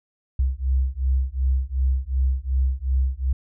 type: beating tone pair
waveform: sine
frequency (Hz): 64.2 / 66.9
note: C2 / C2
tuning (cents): -32 / +39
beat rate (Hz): 2.7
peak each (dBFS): -22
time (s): 0.39-3.33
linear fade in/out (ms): 5
effects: none